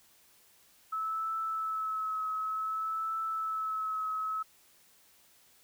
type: tone with vibrato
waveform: sine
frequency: 1300 Hz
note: E6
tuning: 24 cents flat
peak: -31 dBFS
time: 0.92-4.43 s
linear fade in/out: 10 ms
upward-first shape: triangle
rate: 0.55 Hz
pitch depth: 26 cents each way
effects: white hiss -63 dBFS RMS until 5.63 s